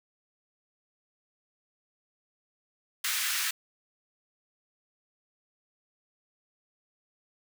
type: high-pass noise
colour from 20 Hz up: pink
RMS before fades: -30 dBFS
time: 3.04-3.51 s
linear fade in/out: 5 ms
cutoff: 1500 Hz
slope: 24 dB/octave
effects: none